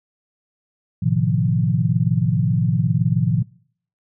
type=chord; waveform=sine; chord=F dominant seventh; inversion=first; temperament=equal with one note detuned; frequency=110 / 128.05 / 155.56 / 174.61 Hz; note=A2 / C3 / Eb3 / F3; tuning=0 / -37 / 0 / 0 cents; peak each=-21 dBFS; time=1.02-3.43 s; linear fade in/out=10 ms; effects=noise-tail reverb RT60 0.6 s tail -24 dB re dry